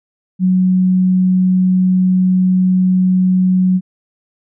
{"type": "tone", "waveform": "sine", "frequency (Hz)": 184.7, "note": "F#3", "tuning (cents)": -3, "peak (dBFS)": -9, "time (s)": [0.39, 3.81], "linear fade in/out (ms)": 50, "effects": []}